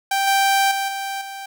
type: tone with level steps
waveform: sawtooth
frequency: 784 Hz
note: G5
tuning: in tune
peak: -14 / -11 / -17 / -21 / -27 dBFS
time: 0.11-1.46 s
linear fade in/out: 5 ms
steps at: 0.27 / 0.71 / 0.88 / 1.21 s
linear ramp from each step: 5 ms
effects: none